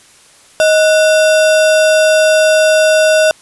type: tone with sample-and-hold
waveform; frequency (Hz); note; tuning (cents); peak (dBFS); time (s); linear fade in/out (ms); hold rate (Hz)
sine; 626; D#5; +10; -6; 0.6-3.31; 0; 2100
effects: white hiss -44 dBFS RMS until 3.41 s + resampled to 24000 Hz